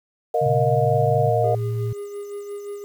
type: chord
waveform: sine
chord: Bb suspended fourth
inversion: none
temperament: equal with one note detuned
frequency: 466.2 / 622.3 / 712.7 Hz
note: Bb4 / Eb5 / F5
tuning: 0 / 0 / +35 cents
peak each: -22 dBFS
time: 0.34-1.55 s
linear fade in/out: 5 ms
type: tone with vibrato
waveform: sine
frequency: 138.59 Hz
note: C#3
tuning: in tune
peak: -23 dBFS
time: 0.41-1.3 s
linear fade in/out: 10 ms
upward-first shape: sine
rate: 12 Hz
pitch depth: 34 cents each way
type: tone with pitch glide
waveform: sine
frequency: 120 to 114.18 Hz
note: B2 to A#2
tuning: -49 to -35 cents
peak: -22 dBFS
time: 0.46-1.93 s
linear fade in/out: 5 ms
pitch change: -86 cents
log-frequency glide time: 0.75-0.92 s
type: tone with tremolo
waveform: triangle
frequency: 407.2 Hz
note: G#4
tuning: 34 cents flat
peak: -26 dBFS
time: 1.44-2.84 s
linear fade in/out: 0 ms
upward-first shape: sine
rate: 5.7 Hz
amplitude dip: 45%
effects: 8-bit